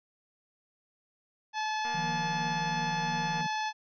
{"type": "harmonic tone", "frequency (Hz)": 862, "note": "A5", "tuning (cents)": -36, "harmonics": [1, 2, 3, 4, 5, 6, 7], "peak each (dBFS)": [-31, -37, -41, -43, -45, -47, -48], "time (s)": [1.53, 3.73], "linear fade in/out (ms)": 50}
{"type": "click train", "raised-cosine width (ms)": 0.5, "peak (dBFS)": -30, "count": 369, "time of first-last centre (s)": [1.85, 3.409], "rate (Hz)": 236}
{"type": "chord", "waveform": "triangle", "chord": "Eb suspended second", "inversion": "none", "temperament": "equal", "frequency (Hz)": [155.56, 174.61, 233.1], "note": ["Eb3", "F3", "Bb3"], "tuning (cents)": [0, 0, 0], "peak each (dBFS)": [-36, -36, -42], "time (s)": [1.94, 3.47], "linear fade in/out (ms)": 10}
{"effects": []}